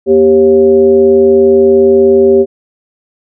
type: tone with frequency modulation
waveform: sine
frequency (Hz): 392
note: G4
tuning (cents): 0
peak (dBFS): -3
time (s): 0.06-2.46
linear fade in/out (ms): 50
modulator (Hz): 153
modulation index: 0.67
effects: none